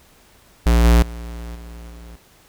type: tone with level steps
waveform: square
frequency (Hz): 58.27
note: A#1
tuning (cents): 0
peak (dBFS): -12 / -10 / -30 / -35 / -37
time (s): 0.66-2.16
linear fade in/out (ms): 5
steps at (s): 0.84 / 1.02 / 1.55 / 1.9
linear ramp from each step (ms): 5
effects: pink hiss -52 dBFS RMS until 2.48 s